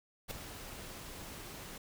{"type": "noise with ADSR envelope", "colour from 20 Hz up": "pink", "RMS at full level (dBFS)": -38, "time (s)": [0.28, 1.78], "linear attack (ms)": 30, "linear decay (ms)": 5, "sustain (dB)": -9, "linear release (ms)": 5, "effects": []}